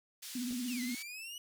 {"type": "band-pass noise", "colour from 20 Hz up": "pink", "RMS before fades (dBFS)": -46, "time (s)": [0.22, 1.03], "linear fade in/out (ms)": 10, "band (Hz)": [3400, 14000], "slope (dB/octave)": 12}
{"type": "tone with vibrato", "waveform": "sine", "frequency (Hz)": 246.3, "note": "B3", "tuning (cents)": -5, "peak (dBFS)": -35, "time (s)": [0.35, 0.95], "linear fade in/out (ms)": 5, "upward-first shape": "triangle", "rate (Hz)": 17, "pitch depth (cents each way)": 90}
{"type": "clicks", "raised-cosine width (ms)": 2, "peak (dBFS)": -40, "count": 2, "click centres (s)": [0.509, 0.524]}
{"type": "exponential two-way sweep", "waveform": "sawtooth", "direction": "down then up", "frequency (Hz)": [2960, 1999, 2960], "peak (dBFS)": -40, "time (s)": [0.68, 1.38], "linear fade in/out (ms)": 2, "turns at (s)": 0.82}
{"effects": []}